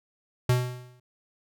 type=tone with exponential decay; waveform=square; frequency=124.5 Hz; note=B2; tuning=14 cents sharp; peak=-18 dBFS; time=0.49-1 s; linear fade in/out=5 ms; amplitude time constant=110 ms; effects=none